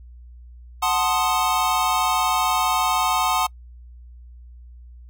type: chord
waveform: square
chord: F# diminished seventh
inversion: none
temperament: equal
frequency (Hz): 740 / 880 / 1046.5 / 1244.5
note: F#5 / A5 / C6 / Eb6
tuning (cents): 0 / 0 / 0 / 0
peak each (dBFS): -25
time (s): 0.82-3.47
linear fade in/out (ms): 10
effects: noise-tail reverb RT60 0.1 s tail -26 dB re dry + added 60 Hz sine -40 dBFS peak until 5.09 s